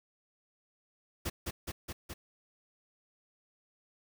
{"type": "noise with echo", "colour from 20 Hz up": "pink", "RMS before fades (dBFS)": -35, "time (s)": [1.25, 1.3], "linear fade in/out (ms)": 10, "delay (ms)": 210, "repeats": 4, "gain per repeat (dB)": -2, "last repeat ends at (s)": 2.14, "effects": []}